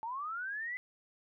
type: linear sweep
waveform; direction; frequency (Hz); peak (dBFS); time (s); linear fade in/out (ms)
sine; up; 868 to 2031; -36; 0.03-0.77; 0
effects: none